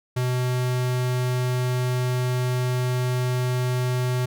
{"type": "tone", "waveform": "square", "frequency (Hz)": 125.6, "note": "B2", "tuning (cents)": 30, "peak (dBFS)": -22, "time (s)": [0.16, 4.26], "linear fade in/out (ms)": 10, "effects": []}